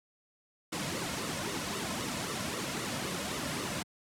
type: noise with flanger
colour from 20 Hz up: pink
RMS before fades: -35 dBFS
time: 0.72-3.83 s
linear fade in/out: 10 ms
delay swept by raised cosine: 1.2 to 2.6 ms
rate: 3.8 Hz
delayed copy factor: -0.6
effects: high-pass 100 Hz 12 dB/octave + low-pass 10000 Hz 12 dB/octave